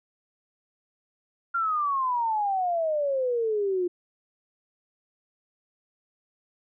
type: exponential sweep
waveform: sine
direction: down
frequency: 1396.9 to 349.2 Hz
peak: -23 dBFS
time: 1.54-3.88 s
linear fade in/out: 10 ms
effects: none